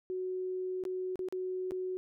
sine tone with dropouts, 370 Hz, F#4, in tune, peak -33 dBFS, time 0.1-1.97 s, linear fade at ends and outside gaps 0 ms, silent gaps 0.838-0.852 / 1.157-1.192 / 1.286-1.325 / 1.709-1.719 s, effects none

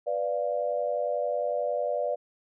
sine chord, B diminished, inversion none, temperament equal with one note detuned, 496.2 / 587.3 / 698.5 Hz, B4 / D5 / F5, +8 / 0 / 0 cents, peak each -31 / -28 / -33 dBFS, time 0.06-2.16 s, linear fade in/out 20 ms, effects none

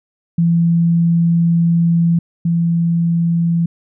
sine tone pair in turn, 168.6 / 168.6 Hz, E3 / E3, +39 / +39 cents, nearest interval unison, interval 0 cents, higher neither, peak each -10 / -12 dBFS, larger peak first, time 0.38-2.19 / 2.45-3.66 s, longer first, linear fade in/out 5 ms, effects none

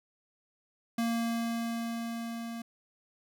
square tone with level ramp, 231.4 Hz, A#3, 13 cents flat, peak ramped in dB -28 to -38 dBFS, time 0.98-2.62 s, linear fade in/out 5 ms, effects none

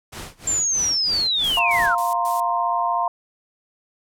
pink noise with tremolo, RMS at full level -33 dBFS, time 0.12-2.01 s, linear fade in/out 10 ms, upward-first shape sine, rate 3.1 Hz, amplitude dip 95%
sine linear sweep, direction down, 7380 to 1288 Hz, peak -18 dBFS, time 0.47-1.95 s, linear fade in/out 5 ms
violet noise bursts, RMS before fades -30 dBFS, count 4, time 1.44-2.4 s, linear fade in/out 0 ms, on 150 ms, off 120 ms
sine chord, F suspended fourth, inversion none, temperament just, 698.5 / 931.3 / 1047.7 Hz, F5 / Bb5 / C6, 0 / -2 / +2 cents, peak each -23 dBFS, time 1.57-3.08 s, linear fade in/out 2 ms
effects low-pass 12000 Hz 12 dB/octave

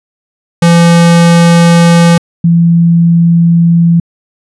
square / sine tone pair in turn, 170 / 169.02 Hz, F3 / E3, -46 / +44 cents, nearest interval unison, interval 10 cents, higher first, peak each -3 dBFS, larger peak neither, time 0.62-2.18 / 2.44-4 s, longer neither, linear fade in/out 5 ms, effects resampled to 24000 Hz

